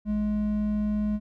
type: tone pair together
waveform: triangle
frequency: 55.82 / 210.4 Hz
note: A1 / G#3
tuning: +26 / +23 cents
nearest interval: octave + major seventh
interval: 2297 cents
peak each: -32 / -22 dBFS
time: 0.05-1.2 s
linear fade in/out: 50 ms
effects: none